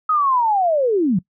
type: linear sweep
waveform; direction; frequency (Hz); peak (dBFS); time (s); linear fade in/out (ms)
sine; down; 1278 to 161.8; -14; 0.09-1.19; 5
effects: noise-tail reverb RT60 0.1 s tail -22 dB re dry